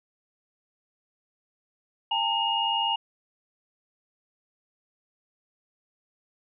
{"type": "tone cluster", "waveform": "sine", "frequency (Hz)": [806, 906, 2853], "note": ["G5", "A#5", "F7"], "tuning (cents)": [48, -50, 36], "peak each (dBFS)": [-31, -27, -26], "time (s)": [2.11, 2.96], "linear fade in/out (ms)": 5, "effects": []}